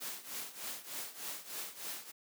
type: noise with tremolo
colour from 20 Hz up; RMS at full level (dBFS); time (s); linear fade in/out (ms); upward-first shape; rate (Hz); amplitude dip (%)
white; -40; 0-2.12; 20; triangle; 3.3; 85
effects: high-pass 200 Hz 12 dB/octave